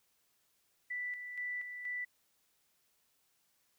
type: tone with tremolo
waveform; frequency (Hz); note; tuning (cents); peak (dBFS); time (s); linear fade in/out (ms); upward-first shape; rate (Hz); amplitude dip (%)
sine; 1975.5; B6; 0; -36; 0.9-2.05; 10; square; 2.1; 50
effects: white hiss -75 dBFS RMS until 3.78 s